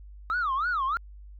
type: tone with vibrato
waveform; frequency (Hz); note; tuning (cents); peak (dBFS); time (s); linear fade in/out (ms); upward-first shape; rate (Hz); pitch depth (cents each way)
sine; 1244.5; D#6; 0; -23; 0.3-0.97; 0; sine; 3.2; 300
effects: tanh soft clip ceiling -22 dBFS + added 50 Hz sine -43 dBFS peak until 1.39 s